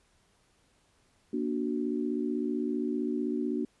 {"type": "chord", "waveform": "sine", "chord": "Bb augmented", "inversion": "none", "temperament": "equal with one note detuned", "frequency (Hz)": [238, 293.7, 370], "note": ["Bb3", "D4", "F#4"], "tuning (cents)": [36, 0, 0], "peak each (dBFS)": [-32, -32, -34], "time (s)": [1.33, 3.65], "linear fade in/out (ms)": 5, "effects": ["pink hiss -68 dBFS RMS until 3.8 s", "resampled to 24000 Hz"]}